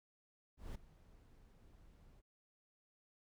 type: noise with ADSR envelope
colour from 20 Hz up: brown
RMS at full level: -44 dBFS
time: 0.57-2.22 s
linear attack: 180 ms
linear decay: 9 ms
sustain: -19 dB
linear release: 33 ms
effects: none